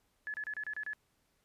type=tone bursts; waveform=sine; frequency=1710 Hz; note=A6; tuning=50 cents flat; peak=-36 dBFS; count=7; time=0.27-0.933 s; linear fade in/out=0 ms; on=69 ms; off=30 ms; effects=pink hiss -75 dBFS RMS until 1.44 s + resampled to 32000 Hz